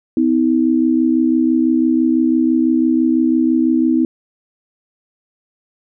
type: tone pair together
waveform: sine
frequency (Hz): 254 / 320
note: B3 / D#4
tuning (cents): +49 / +49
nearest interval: major third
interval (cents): 400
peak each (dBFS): -14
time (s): 0.17-4.05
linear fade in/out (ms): 2
effects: none